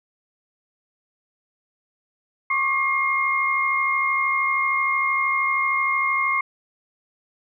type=tone cluster; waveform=sine; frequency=1091 / 1164 / 2133 Hz; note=C#6 / D6 / C7; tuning=-28 / -16 / +33 cents; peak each=-23 / -29 / -21 dBFS; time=2.5-6.41 s; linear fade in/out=5 ms; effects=none